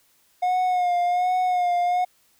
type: tone with vibrato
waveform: triangle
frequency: 720 Hz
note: F#5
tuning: 47 cents flat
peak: -17 dBFS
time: 0.42-2.05 s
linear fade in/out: 10 ms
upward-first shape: sine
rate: 1.3 Hz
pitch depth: 39 cents each way
effects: white hiss -62 dBFS RMS until 2.39 s